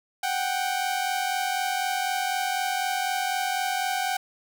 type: tone pair together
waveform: sawtooth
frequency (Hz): 740 / 784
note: F#5 / G5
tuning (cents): 0 / 0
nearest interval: minor second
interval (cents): 100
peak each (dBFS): -24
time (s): 0.23-4.17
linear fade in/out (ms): 5
effects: none